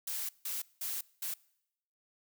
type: noise bursts at uneven times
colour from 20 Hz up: blue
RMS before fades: -37 dBFS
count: 4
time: 0.07-0.29 / 0.45-0.62 / 0.81-1.01 / 1.22-1.34 s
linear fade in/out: 5 ms
effects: noise-tail reverb RT60 0.8 s tail -24 dB re dry